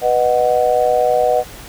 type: chord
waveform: sine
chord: B major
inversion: none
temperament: just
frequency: 493.9 / 617.4 / 740.8 Hz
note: B4 / D#5 / F#5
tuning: 0 / -14 / +2 cents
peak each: -16 dBFS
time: 0.01-1.44 s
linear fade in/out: 50 ms
effects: pink hiss -36 dBFS RMS until 1.68 s